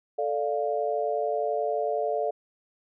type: chord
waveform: sine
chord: D minor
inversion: second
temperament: equal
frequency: 440 / 587.3 / 698.5 Hz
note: A4 / D5 / F5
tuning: 0 / 0 / 0 cents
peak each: -29 dBFS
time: 0.18-2.31 s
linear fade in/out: 10 ms
effects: none